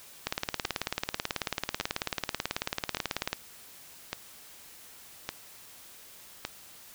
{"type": "two click trains", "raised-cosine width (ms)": 0.2, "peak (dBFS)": [-11, -14], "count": [57, 6], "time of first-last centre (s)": [[0.27, 3.33], [0.65, 6.45]], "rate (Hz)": [18.3, 0.862], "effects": ["white hiss -51 dBFS RMS until 6.94 s"]}